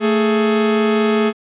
45% pulse tone pair together, 221.9 / 418.9 Hz, A3 / G#4, +15 / +15 cents, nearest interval major seventh, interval 1100 cents, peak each -16 dBFS, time 0-1.33 s, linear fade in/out 50 ms, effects resampled to 8000 Hz

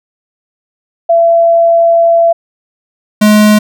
sine / square tone pair in turn, 673 / 211.4 Hz, E5 / G#3, +36 / +31 cents, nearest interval octave + minor sixth, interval 2005 cents, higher first, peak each -4 dBFS, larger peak neither, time 1.09-2.33 / 3.21-3.59 s, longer first, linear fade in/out 10 ms, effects none

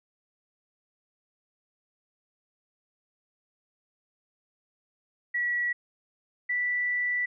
sine tone pair in turn, 1935 / 1967.7 Hz, B6 / B6, -36 / -7 cents, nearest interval unison, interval 29 cents, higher second, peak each -25 dBFS, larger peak neither, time 5.34-5.73 / 6.49-7.26 s, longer second, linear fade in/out 10 ms, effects none

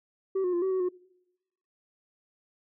sine tone with pitch steps, 383.8 / 361 / 347.5 / 380.2 / 374.8 / 361.3 Hz, G4 / F#4 / F4 / F#4 / F#4 / F#4, -37 / -43 / -9 / +47 / +22 / -41 cents, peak -22 dBFS, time 0.35-0.89 s, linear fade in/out 10 ms, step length 90 ms, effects noise-tail reverb RT60 0.9 s tail -25 dB re dry + tanh soft clip ceiling -24 dBFS

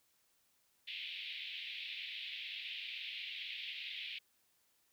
white band-pass noise, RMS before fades -45 dBFS, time 0.87-4.19 s, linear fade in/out 10 ms, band 2200 to 3700 Hz, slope 48 dB/octave, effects white hiss -75 dBFS RMS until 4.92 s

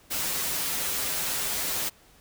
white noise with comb filter, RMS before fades -29 dBFS, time 0.1-1.9 s, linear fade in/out 20 ms, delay 8.7 ms, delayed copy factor -0.65, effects pink hiss -57 dBFS RMS until 2.2 s

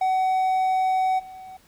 triangle tone with level steps, 752 Hz, F#5, 28 cents sharp, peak -17 / -36 dBFS, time 0.01-1.57 s, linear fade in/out 5 ms, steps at 1.18 s, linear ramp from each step 20 ms, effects pink hiss -57 dBFS RMS until 1.67 s

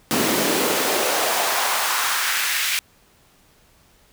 pink noise with high-pass filter sweep, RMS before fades -21 dBFS, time 0.11-2.79 s, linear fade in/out 0 ms, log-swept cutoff 210 to 2300 Hz, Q 1.6, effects pink hiss -56 dBFS RMS until 4.12 s

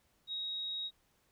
sine tone, 3787 Hz, A#7, 27 cents sharp, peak -36 dBFS, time 0.27-0.91 s, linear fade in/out 50 ms, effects pink hiss -73 dBFS RMS until 1.31 s

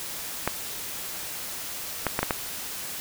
clicks, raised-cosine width 0.5 ms, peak -8 dBFS, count 5, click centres 0.476 / 2.067 / 2.191 / 2.23 / 2.308 s, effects white hiss -35 dBFS RMS until 3 s

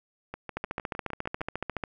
two click trains, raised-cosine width 0.5 ms, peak -16 / -21 dBFS, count 19 / 8, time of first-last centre 0.57-1.838 / 0.34-1.409 s, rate 14.2 / 6.55 Hz, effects none

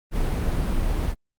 brown noise, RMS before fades -23 dBFS, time 0.11-1.15 s, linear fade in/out 50 ms, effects Opus 32 kbps

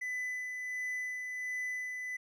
triangle tone with tremolo, 2001 Hz, B6, 22 cents sharp, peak -32 dBFS, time 0.01-2.17 s, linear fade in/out 10 ms, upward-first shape sine, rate 1.4 Hz, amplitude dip 35%, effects none

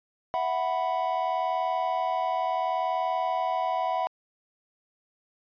triangle chord, E suspended second, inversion none, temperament equal, 659.3 / 740 / 987.8 Hz, E5 / F#5 / B5, 0 / 0 / 0 cents, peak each -29 / -26 / -28 dBFS, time 0.34-4.07 s, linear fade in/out 0 ms, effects resampled to 11025 Hz

